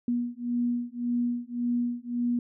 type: beating tone pair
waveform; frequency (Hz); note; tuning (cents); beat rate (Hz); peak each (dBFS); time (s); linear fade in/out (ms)
sine; 240.2 / 242; B3 / B3; -48 / -35; 1.8; -29; 0.08-2.39; 2
effects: none